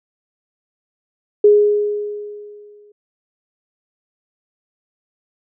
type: tone with exponential decay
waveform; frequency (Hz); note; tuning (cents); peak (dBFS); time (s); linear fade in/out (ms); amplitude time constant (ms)
sine; 415.3; G#4; 0; -5; 1.44-2.92; 5; 320
effects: none